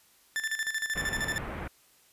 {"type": "tone with tremolo", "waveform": "40% pulse", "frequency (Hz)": 1766, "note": "A6", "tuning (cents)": 6, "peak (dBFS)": -27, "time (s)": [0.36, 1.38], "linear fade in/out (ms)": 0, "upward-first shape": "square", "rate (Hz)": 13, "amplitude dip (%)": 70}
{"type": "low-pass noise", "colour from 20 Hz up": "pink", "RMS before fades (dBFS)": -37, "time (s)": [0.95, 1.68], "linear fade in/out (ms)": 10, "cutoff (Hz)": 2300, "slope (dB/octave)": 24}
{"effects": ["white hiss -62 dBFS RMS until 2.12 s", "resampled to 32000 Hz"]}